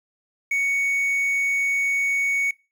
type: tone with quantisation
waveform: triangle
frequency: 2228 Hz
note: C#7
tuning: 8 cents sharp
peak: -18 dBFS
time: 0.51-2.51 s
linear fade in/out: 5 ms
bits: 8
effects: noise-tail reverb RT60 0.3 s tail -23 dB re dry